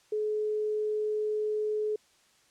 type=tone; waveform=sine; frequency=426.2 Hz; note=G#4; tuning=45 cents sharp; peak=-27 dBFS; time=0.12-1.96 s; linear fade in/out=5 ms; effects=white hiss -64 dBFS RMS until 2.5 s + low-pass 8000 Hz 12 dB/octave